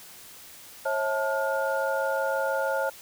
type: tone cluster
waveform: sine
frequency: 543 / 649 / 876 / 1423 Hz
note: C#5 / E5 / A5 / F6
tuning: -36 / -27 / -8 / +32 cents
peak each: -27 / -32 / -31 / -31 dBFS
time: 0.85-2.9 s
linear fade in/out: 10 ms
effects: white hiss -47 dBFS RMS until 3.01 s